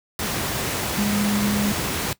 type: tone in noise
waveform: sine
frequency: 205.7 Hz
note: G#3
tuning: 16 cents flat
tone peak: -20 dBFS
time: 0.98-1.72 s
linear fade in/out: 2 ms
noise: pink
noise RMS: -25 dBFS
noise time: 0.19-2.13 s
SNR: +2 dB
effects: noise-tail reverb RT60 0.1 s tail -18 dB re dry + high-pass 80 Hz 12 dB/octave